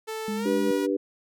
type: tone with pitch glide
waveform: sawtooth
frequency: 440 to 482.6 Hz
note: A4 to B4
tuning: 0 to -40 cents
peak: -27 dBFS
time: 0.07-0.87 s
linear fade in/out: 20 ms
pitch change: +160 cents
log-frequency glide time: 0.36-0.48 s
type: tone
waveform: sine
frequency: 207 Hz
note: G#3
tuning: 5 cents flat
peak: -28 dBFS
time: 0.28-0.71 s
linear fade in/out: 2 ms
type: harmonic tone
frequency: 97.6 Hz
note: G2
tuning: 7 cents flat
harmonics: 3 / 4 / 5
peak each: -26 / -27 / -28 dBFS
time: 0.45-0.97 s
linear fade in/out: 10 ms
effects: none